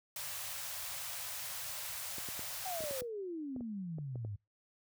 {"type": "band-stop noise", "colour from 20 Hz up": "white", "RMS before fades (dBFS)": -42, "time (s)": [0.16, 3.01], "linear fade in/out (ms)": 2, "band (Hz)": [150, 520], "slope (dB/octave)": 96}
{"type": "clicks", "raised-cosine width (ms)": 2, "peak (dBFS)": -33, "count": 12, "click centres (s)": [2.183, 2.287, 2.393, 2.806, 2.838, 2.91, 3.02, 3.563, 3.608, 3.985, 4.157, 4.249]}
{"type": "exponential sweep", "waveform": "sine", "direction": "down", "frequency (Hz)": [773, 96.9], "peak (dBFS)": -38, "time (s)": [2.65, 4.36], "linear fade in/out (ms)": 10}
{"effects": ["noise-tail reverb RT60 0.2 s tail -24 dB re dry", "high-pass 60 Hz 12 dB/octave"]}